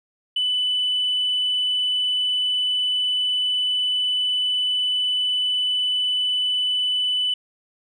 sine tone, 2992 Hz, F#7, 19 cents sharp, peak -18 dBFS, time 0.36-7.34 s, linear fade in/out 5 ms, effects tanh soft clip ceiling -15 dBFS

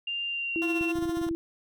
sine tone with pitch glide, 2794 to 2724 Hz, F7 to F7, 0 to -44 cents, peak -29 dBFS, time 0.07-0.92 s, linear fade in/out 5 ms, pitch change -44 cents, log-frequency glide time 0.26-0.79 s
sine tone, 331.3 Hz, E4, 9 cents sharp, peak -27 dBFS, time 0.56-1.35 s, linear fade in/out 0 ms
15% pulse tone with tremolo, 350 Hz, F4, 4 cents sharp, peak -28 dBFS, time 0.62-1.29 s, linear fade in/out 0 ms, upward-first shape sine, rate 15 Hz, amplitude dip 55%
clicks, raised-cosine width 5 ms, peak -29 dBFS, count 10, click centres 0.811 / 0.956 / 0.987 / 1.025 / 1.055 / 1.094 / 1.171 / 1.215 / 1.267 / 1.312 s
effects none

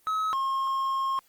triangle tone pair in turn, 1282 / 1074.3 Hz, E6 / C6, -49 / +45 cents, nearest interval minor third, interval 306 cents, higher first, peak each -23 dBFS, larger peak neither, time 0.07-0.33 / 0.33-1.19 s, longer second, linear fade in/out 0 ms, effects white hiss -63 dBFS RMS until 1.28 s + Opus 24 kbps

